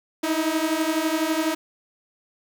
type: beating tone pair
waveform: sawtooth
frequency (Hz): 311.1 / 323.1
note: D#4 / E4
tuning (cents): 0 / -35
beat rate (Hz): 12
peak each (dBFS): -21 / -20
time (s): 0.23-1.55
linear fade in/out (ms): 10
effects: 7-bit